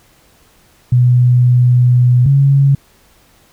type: tone pair in turn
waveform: sine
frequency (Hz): 123.7 / 138.61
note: B2 / C#3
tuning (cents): +3 / 0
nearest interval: major second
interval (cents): 197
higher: second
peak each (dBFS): -6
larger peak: neither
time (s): 0.92-2.26 / 2.26-2.75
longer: first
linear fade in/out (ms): 5
effects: pink hiss -50 dBFS RMS until 3.52 s